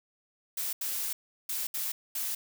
blue noise bursts at uneven times, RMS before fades -33 dBFS, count 5, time 0.57-0.73 / 0.81-1.13 / 1.49-1.67 / 1.74-1.92 / 2.15-2.35 s, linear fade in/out 5 ms, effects none

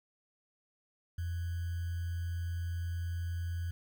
sine tone with sample-and-hold, 85.7 Hz, F2, 32 cents flat, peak -33 dBFS, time 1.18-3.71 s, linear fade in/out 5 ms, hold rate 1575 Hz, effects none

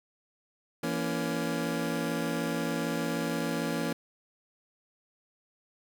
25% pulse chord, A# diminished, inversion second, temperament just, 167.82 / 233.1 / 279.7 Hz, E3 / A#3 / C#4, +31 / 0 / +16 cents, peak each -30 dBFS, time 0.83-3.93 s, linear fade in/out 5 ms, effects none

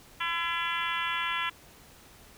harmonic tone with a mistuned harmonic, 337.6 Hz, E4, 41 cents sharp, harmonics 3 / 4 / 5 / 6 / 7 / 8 / 9 / 10, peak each -34 / -35 / -36 / -37 / -37 / -38 / -39 / -39 dBFS, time 0.2-1.5 s, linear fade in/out 10 ms, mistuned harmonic 8, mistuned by +20 cents, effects pink hiss -54 dBFS RMS until 2.37 s

